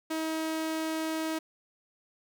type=tone; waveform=sawtooth; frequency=318.6 Hz; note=D#4; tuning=41 cents sharp; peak=-26 dBFS; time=0.1-1.39 s; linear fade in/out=10 ms; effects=none